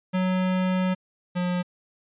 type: tone pair in turn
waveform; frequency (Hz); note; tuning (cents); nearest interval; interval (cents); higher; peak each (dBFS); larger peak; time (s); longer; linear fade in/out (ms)
square; 185 / 178.9; F#3 / F3; 0 / +42; minor second; 58; first; -22 / -24; first; 0.13-0.95 / 1.35-1.63; first; 20
effects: resampled to 8000 Hz